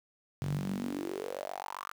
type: tone with high-pass filter sweep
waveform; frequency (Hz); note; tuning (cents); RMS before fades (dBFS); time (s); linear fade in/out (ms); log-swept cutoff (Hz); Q
sawtooth; 47.54; F#1; +48; -37; 0.41-1.92; 10; 120 to 1300; 6.8
effects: 9-bit